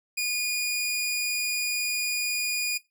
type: tone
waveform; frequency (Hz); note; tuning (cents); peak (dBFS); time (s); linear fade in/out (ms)
sawtooth; 2446; D#7; -30; -22; 0.17-2.78; 10
effects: noise-tail reverb RT60 0.2 s tail -18 dB re dry